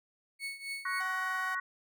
35% pulse tone with tremolo, 2211 Hz, C#7, 5 cents flat, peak -33 dBFS, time 0.39-1.03 s, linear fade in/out 50 ms, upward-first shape triangle, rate 3.8 Hz, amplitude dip 85%
sine chord, F# major, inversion second, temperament equal with one note detuned, 1108.7 / 1480 / 1891.8 Hz, C#6 / F#6 / A#6, 0 / 0 / +25 cents, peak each -36 dBFS, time 0.85-1.6 s, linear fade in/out 5 ms
sawtooth tone, 752 Hz, F#5, 28 cents sharp, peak -37 dBFS, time 1-1.55 s, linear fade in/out 5 ms
effects none

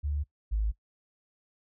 sine tone pair in turn, 73 / 53.09 Hz, D2 / G#1, -10 / +39 cents, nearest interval tritone, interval 551 cents, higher first, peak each -28 / -25 dBFS, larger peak second, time 0.03-0.24 / 0.51-0.72 s, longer neither, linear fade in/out 20 ms, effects noise-tail reverb RT60 0.1 s tail -19 dB re dry

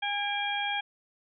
harmonic tone with a mistuned harmonic, 816 Hz, G#5, 31 cents flat, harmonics 1 / 2 / 3 / 4, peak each -32 / -35 / -34 / -34 dBFS, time 0.02-0.81 s, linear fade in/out 10 ms, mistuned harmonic 3, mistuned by -58 cents, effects none

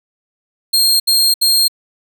sawtooth tone bursts, 4218 Hz, C8, 13 cents sharp, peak -7 dBFS, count 3, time 0.73-1.682 s, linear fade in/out 10 ms, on 270 ms, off 71 ms, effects none

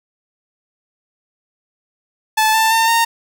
sawtooth tone with pitch steps, 871 / 887.2 / 903.8 / 920.7 Hz, A5 / A5 / A5 / A#5, -18 / +14 / +46 / -22 cents, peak -8 dBFS, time 2.37-3.05 s, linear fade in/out 10 ms, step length 170 ms, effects none

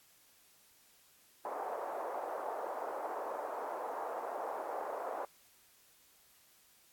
white band-pass noise, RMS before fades -40 dBFS, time 1.45-5.25 s, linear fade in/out 2 ms, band 470 to 930 Hz, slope 24 dB/octave, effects white hiss -65 dBFS RMS until 6.92 s + AAC 64 kbps

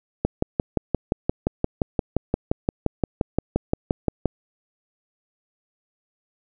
click train, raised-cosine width 2 ms, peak -6 dBFS, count 24, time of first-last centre 0.25-4.257 s, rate 5.74 Hz, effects none

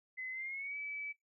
sine tone with pitch glide, 2035 to 2297 Hz, C7 to D7, -49 to -39 cents, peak -39 dBFS, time 0.17-1.13 s, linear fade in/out 20 ms, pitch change +210 cents, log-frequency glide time 0.31-0.77 s, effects noise-tail reverb RT60 0.2 s tail -22 dB re dry

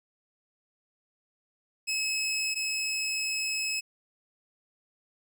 20% pulse tone pair in turn, 2579 / 2579 Hz, E7 / E7, -39 / -39 cents, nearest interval unison, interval 0 cents, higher neither, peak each -23 / -24 dBFS, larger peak first, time 1.87-2.55 / 2.55-3.81 s, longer second, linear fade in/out 20 ms, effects none

